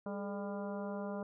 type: harmonic tone with a mistuned harmonic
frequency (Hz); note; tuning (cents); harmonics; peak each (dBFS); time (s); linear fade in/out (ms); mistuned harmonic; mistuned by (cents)
200.1; G3; +36; 1 / 2 / 3 / 4 / 5 / 6 / 7; -40 / -45 / -43 / -50 / -50 / -54 / -54; 0.06-1.23; 2; 2; +92
effects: none